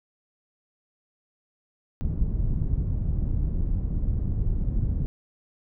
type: low-pass noise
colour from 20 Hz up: pink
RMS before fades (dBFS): -25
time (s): 2.01-5.06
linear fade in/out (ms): 0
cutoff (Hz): 130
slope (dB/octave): 12
effects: none

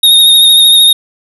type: tone with vibrato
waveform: square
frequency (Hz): 3714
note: A#7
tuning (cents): -7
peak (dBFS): -3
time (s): 0.03-0.93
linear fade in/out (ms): 5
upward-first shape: sine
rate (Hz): 13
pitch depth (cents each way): 29
effects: none

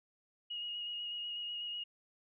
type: tone with vibrato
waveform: sine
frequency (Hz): 2879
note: F#7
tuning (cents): -48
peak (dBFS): -38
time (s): 0.5-1.84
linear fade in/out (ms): 10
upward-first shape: square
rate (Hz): 8.1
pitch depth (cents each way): 13
effects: none

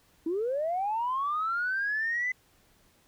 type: linear sweep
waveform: sine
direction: up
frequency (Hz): 311.1 to 2029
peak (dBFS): -26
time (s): 0.26-2.32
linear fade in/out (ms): 5
effects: tanh soft clip ceiling -22 dBFS + pink hiss -64 dBFS RMS until 3.07 s

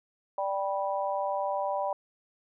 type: harmonic tone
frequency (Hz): 196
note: G3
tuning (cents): 0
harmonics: 3 / 4 / 5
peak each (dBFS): -31 / -32 / -33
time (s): 0.38-1.93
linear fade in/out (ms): 2
effects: none

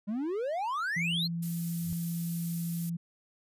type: exponential sweep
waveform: triangle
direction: up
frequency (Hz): 195.8 to 4406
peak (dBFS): -28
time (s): 0.07-1.28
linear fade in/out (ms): 20
type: tone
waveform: sine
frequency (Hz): 168.8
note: E3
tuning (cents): +41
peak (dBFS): -31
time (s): 0.96-2.97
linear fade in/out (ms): 10
type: noise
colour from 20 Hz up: violet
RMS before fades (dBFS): -40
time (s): 1.42-2.9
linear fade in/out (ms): 10
type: tone with exponential growth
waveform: sine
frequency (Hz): 92.5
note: F#2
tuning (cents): 0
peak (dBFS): -35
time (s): 1.74-1.93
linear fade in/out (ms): 0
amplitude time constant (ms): 40
effects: resampled to 32000 Hz

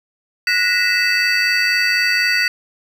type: tone cluster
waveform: triangle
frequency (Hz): 1468 / 1891 / 1995 / 2629 / 4591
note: F#6 / A#6 / B6 / E7 / D8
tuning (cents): -14 / +24 / +17 / -5 / -40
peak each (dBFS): -19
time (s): 0.47-2.48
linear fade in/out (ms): 2
effects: none

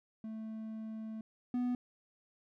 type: tone pair in turn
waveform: triangle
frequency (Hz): 220 / 246.9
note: A3 / B3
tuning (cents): 0 / 0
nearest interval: major second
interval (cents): 200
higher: second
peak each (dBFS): -38 / -29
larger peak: second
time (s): 0.24-1.21 / 1.54-1.75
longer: first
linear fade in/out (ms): 2
effects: none

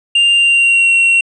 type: tone with pitch glide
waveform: triangle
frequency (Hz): 2794 to 2735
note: F7 to F7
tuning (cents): 0 to -37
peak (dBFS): -6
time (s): 0.15-1.21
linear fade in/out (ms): 5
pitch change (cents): -37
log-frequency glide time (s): 0.32-0.92
effects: resampled to 24000 Hz

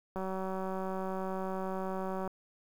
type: click train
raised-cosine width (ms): 1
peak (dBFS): -24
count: 401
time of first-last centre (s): 0.16-2.276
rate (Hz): 189
effects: 9-bit

